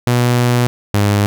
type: tone pair in turn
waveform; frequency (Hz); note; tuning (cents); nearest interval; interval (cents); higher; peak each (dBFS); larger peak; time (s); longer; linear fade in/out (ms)
sawtooth; 122 / 102.2; B2 / G#2; -21 / -27; minor third; 306; first; -7; neither; 0.07-0.67 / 0.94-1.26; first; 0
effects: none